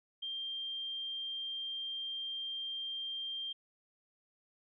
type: tone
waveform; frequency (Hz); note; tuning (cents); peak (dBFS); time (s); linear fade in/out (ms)
sine; 3180; G7; +24; -37; 0.22-3.53; 10
effects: none